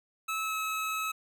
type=tone with pitch glide; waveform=25% pulse; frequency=1300 to 1289.5 Hz; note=E6 to E6; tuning=-24 to -39 cents; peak=-27 dBFS; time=0.28-1.12 s; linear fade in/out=10 ms; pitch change=-15 cents; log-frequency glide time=0.42-0.55 s; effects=none